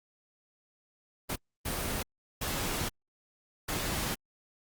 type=noise bursts at uneven times; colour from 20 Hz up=pink; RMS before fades=-33 dBFS; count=4; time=1.29-1.36 / 1.65-2.03 / 2.41-2.89 / 3.68-4.15 s; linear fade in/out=10 ms; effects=Opus 24 kbps